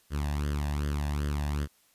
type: tone with flanger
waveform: sawtooth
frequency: 72.9 Hz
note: D2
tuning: 12 cents flat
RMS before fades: -30 dBFS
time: 0.1-1.68 s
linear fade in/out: 50 ms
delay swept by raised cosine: 0.62 to 1.15 ms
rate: 2.6 Hz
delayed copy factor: +0.75
effects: white hiss -65 dBFS RMS until 1.94 s + resampled to 32000 Hz